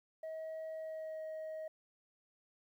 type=tone with pitch glide; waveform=sine; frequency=638 to 630.7 Hz; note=D#5 to D#5; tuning=+43 to +23 cents; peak=-38 dBFS; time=0.23-1.68 s; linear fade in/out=5 ms; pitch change=-20 cents; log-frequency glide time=0.7-1.23 s; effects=tanh soft clip ceiling -40 dBFS + 12-bit